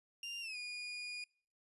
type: tone with pitch glide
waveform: 30% pulse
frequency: 2792 to 2445 Hz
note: F7 to D#7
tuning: -1 to -31 cents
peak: -39 dBFS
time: 0.23-1.24 s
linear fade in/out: 2 ms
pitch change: -230 cents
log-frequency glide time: 0.41-0.57 s
effects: noise-tail reverb RT60 0.5 s tail -25 dB re dry + resampled to 24000 Hz